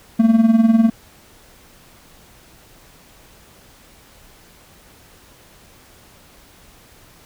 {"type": "tone with tremolo", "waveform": "triangle", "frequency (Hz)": 225.4, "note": "A3", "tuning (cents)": 42, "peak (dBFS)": -5, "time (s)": [0.19, 0.9], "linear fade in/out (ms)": 10, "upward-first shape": "sine", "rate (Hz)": 20, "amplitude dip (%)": 70, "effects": ["pink hiss -48 dBFS RMS until 7.25 s"]}